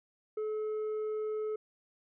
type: tone with tanh clipping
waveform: sine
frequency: 430 Hz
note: A4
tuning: 40 cents flat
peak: -33 dBFS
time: 0.37-1.56 s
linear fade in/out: 5 ms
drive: 4 dB
effects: none